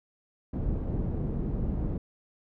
pink low-pass noise, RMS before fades -30 dBFS, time 0.53-1.98 s, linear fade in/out 5 ms, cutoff 300 Hz, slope 12 dB/octave, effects none

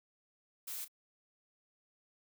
blue noise with echo, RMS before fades -42 dBFS, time 0.67-0.85 s, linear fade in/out 10 ms, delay 32 ms, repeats 1, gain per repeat -13 dB, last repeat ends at 0.882 s, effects none

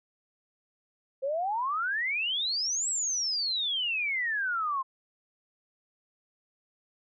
sine exponential two-way sweep, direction up then down, 518 to 7902 to 1036 Hz, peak -27 dBFS, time 1.22-4.83 s, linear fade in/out 20 ms, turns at 2.89 s, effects none

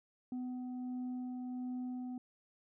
sine tone with frequency modulation, 250.8 Hz, B3, 27 cents sharp, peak -38 dBFS, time 0.32-2.18 s, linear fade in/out 2 ms, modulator 503 Hz, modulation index 0.28, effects none

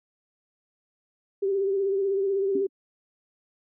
sine tone with vibrato, 392 Hz, G4, in tune, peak -22 dBFS, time 1.42-2.67 s, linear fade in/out 10 ms, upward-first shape sine, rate 16 Hz, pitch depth 44 cents each way
sine tone with exponential decay, 277.2 Hz, C#4, in tune, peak -23 dBFS, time 2.55-2.69 s, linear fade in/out 5 ms, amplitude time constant 29 ms
effects none

